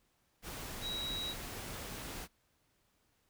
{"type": "tone in noise", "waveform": "sine", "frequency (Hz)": 3856, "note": "B7", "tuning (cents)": -42, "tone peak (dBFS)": -37, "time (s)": [0.81, 1.35], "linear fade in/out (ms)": 50, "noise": "pink", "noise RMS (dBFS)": -44, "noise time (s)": [0.42, 2.28], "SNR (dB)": 4, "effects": ["pink hiss -75 dBFS RMS until 3.29 s"]}